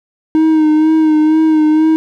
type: tone with vibrato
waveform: triangle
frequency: 312.1 Hz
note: D#4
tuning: 5 cents sharp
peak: -5 dBFS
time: 0.35-1.96 s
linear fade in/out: 0 ms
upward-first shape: sine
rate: 2.1 Hz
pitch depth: 32 cents each way
effects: none